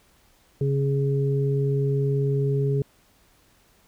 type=harmonic tone; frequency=138.59 Hz; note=C#3; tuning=in tune; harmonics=1 / 2 / 3; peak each=-21 / -36 / -26 dBFS; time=0.61-2.82 s; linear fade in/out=2 ms; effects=pink hiss -60 dBFS RMS until 3.87 s